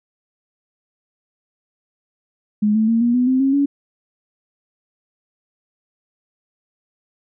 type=tone with pitch steps; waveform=sine; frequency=210 / 219 / 228.5 / 238.3 / 248.6 / 259.3 / 270.5 / 282.1 Hz; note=G#3 / A3 / A#3 / A#3 / B3 / C4 / C#4 / C#4; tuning=+19 / -8 / -34 / +38 / +12 / -15 / -42 / +30 cents; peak=-13 dBFS; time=2.62-3.66 s; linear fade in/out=10 ms; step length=130 ms; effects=none